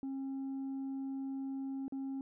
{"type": "tone with dropouts", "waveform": "sine", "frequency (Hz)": 270, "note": "C#4", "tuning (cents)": -45, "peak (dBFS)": -34, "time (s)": [0.03, 2.21], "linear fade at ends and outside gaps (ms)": 1, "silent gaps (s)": [1.881, 1.923], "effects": ["tanh soft clip ceiling -36 dBFS"]}